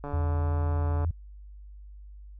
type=click train; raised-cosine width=1 ms; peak=-23 dBFS; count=146; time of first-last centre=0.04-1.047 s; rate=144 Hz
type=tone; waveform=sine; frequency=82.5 Hz; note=E2; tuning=2 cents sharp; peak=-24 dBFS; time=0.13-1.11 s; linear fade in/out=5 ms
effects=added 50 Hz sine -43 dBFS peak until 2.39 s